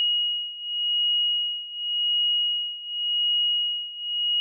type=beating tone pair; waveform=sine; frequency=2890 / 2890.89 Hz; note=F#7 / F#7; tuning=-41 / -41 cents; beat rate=0.89 Hz; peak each=-24 / -27 dBFS; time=0-4.4 s; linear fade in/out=0 ms; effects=none